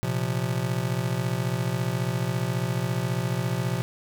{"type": "chord", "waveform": "square", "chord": "Bb suspended second", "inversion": "none", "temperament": "just", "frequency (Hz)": [116.54, 131.11, 174.81], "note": ["Bb2", "C3", "F3"], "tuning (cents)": [0, 4, 2], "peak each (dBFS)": [-30, -29, -31], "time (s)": [0.03, 3.82], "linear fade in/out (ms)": 0, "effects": []}